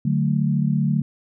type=chord; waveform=sine; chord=D major; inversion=none; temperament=equal; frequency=146.83 / 185 / 220 Hz; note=D3 / F#3 / A3; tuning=0 / 0 / 0 cents; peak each=-20 / -23 / -23 dBFS; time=0.05-1.02 s; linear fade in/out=5 ms; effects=none